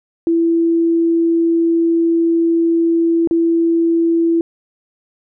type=tone with dropouts; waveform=sine; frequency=333.3 Hz; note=E4; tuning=19 cents sharp; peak=-11 dBFS; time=0.27-4.41 s; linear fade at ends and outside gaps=1 ms; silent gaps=3.274-3.31 s; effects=none